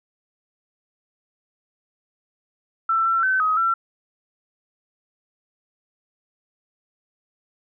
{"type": "tone with pitch steps", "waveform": "sine", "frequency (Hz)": [1335, 1347, 1529, 1264, 1351], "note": ["E6", "E6", "G6", "D#6", "E6"], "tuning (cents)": [22, 37, -44, 27, 42], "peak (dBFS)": -17, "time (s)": [2.89, 3.74], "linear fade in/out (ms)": 5, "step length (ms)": 170, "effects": []}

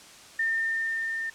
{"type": "tone with level ramp", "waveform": "sine", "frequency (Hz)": 1809, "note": "A6", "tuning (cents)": 48, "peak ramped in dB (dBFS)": [-23, -29], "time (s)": [0.39, 1.3], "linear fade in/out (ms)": 5, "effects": ["white hiss -49 dBFS RMS until 1.34 s", "low-pass 8000 Hz 12 dB/octave"]}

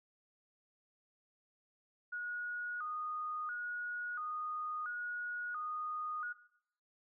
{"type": "tone with vibrato", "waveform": "sine", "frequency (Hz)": 1338, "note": "E6", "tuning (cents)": 25, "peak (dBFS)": -38, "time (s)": [2.12, 6.33], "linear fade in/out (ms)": 10, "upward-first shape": "square", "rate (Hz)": 0.73, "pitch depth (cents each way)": 140, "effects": ["noise-tail reverb RT60 0.7 s tail -17 dB re dry"]}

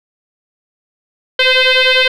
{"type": "tone with frequency modulation", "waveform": "sine", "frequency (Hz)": 520, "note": "C5", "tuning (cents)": -11, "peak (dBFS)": -7, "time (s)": [1.39, 2.08], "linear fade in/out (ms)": 5, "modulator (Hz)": 515, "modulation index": 6.7, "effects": ["tanh soft clip ceiling -3 dBFS"]}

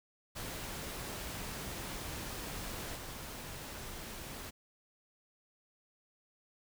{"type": "noise with level steps", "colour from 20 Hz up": "pink", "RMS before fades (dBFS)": [-42, -45], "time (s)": [0.35, 4.51], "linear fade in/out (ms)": 20, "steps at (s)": 2.95, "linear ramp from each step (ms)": 20, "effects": []}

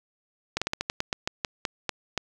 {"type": "slowing click train", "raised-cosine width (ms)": 0.2, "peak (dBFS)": -9, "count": 13, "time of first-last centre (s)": [0.57, 2.177], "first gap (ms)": 46, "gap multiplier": 1.18, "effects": []}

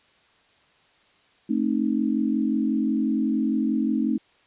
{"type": "chord", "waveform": "sine", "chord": "A diminished", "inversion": "none", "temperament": "equal with one note detuned", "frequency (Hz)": [220, 265.7, 311.1], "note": ["A3", "C4", "Eb4"], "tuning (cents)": [0, 27, 0], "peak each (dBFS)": [-24, -25, -26], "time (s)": [1.49, 4.18], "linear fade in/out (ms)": 10, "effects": ["white hiss -60 dBFS RMS until 4.46 s", "resampled to 8000 Hz"]}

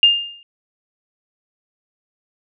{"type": "tone with exponential decay", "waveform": "sine", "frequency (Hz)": 2812, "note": "F7", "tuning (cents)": 11, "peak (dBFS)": -5, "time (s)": [0.03, 0.43], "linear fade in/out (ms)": 1, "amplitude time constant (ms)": 86, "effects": []}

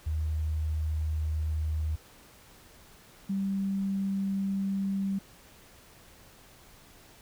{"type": "tone pair in turn", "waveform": "sine", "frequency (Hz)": [77.78, 195.43], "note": ["D#2", "G3"], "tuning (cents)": [0, -5], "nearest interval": "octave + major third", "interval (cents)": 1595, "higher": "second", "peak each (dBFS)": -27, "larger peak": "neither", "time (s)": [[0.06, 1.96], [3.29, 5.19]], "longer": "neither", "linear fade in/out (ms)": 10, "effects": ["pink hiss -55 dBFS RMS until 7.21 s"]}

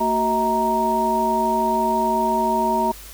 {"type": "tone cluster", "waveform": "sine", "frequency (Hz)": [228, 374.3, 641, 933], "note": ["A#3", "F#4", "E5", "A#5"], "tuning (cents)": [-38, 20, -49, 1], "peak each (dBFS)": [-25, -26, -25, -19], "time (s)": [0, 2.92], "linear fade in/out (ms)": 10, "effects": ["added 50 Hz sine -41 dBFS peak until 3.13 s", "white hiss -41 dBFS RMS until 3.13 s"]}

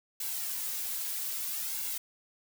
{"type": "noise with flanger", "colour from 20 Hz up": "blue", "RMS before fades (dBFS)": -35, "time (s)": [0.2, 1.98], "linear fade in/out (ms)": 5, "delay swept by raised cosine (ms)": [1.6, 3.4], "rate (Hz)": 0.62, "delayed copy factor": -0.6, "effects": []}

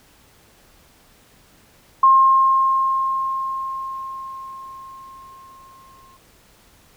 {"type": "tone with exponential decay", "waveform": "sine", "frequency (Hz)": 1066, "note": "C6", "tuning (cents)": 32, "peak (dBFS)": -8, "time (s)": [2.03, 6.17], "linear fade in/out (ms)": 5, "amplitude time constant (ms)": 900, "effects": ["pink hiss -53 dBFS RMS until 6.96 s"]}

